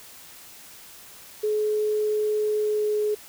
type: tone with pitch glide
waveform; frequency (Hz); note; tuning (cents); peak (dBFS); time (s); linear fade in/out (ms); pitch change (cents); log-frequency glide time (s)
sine; 425.2 to 422; G#4 to G#4; +41 to +28; -21; 1.43-3.15; 10; -13; 2.48-2.98
effects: white hiss -46 dBFS RMS until 3.28 s